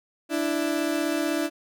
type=tone pair together; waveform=30% pulse; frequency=294 / 330 Hz; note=D4 / E4; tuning=+2 / +2 cents; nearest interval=major second; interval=200 cents; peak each=-24 dBFS; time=0.29-1.5 s; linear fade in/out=50 ms; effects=none